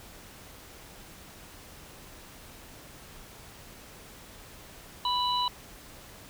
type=harmonic tone; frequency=987.8 Hz; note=B5; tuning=in tune; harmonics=1 / 3 / 4; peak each=-27 / -34 / -31 dBFS; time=5.05-5.48 s; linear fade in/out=2 ms; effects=pink hiss -49 dBFS RMS until 6.29 s